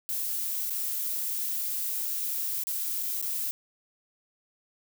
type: noise with dropouts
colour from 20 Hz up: violet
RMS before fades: -31 dBFS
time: 0.09-3.51 s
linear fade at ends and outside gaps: 0 ms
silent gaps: 0.697-0.705 / 2.637-2.67 / 3.028-3.032 / 3.214-3.226 s
effects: none